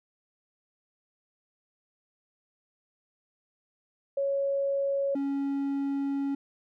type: tone pair in turn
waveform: sine / triangle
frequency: 554.4 / 277.8 Hz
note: C#5 / C#4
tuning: 0 / +4 cents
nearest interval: octave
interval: 1196 cents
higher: first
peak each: -25 dBFS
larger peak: neither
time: 4.17-5.15 / 5.15-6.35 s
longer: second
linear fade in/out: 5 ms
effects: none